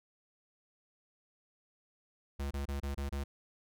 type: tone bursts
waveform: square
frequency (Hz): 69.9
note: C#2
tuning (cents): +15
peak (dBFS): -35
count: 6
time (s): 2.39-3.24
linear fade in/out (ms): 10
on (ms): 120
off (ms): 26
effects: none